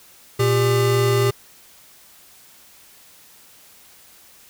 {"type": "tone pair together", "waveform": "square", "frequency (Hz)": [118.8, 399.6], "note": ["A#2", "G4"], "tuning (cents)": [33, 33], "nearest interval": "octave + major sixth", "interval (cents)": 2100, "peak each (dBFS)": -19, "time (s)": [0.39, 1.31], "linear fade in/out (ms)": 10, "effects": ["white hiss -49 dBFS RMS until 4.49 s"]}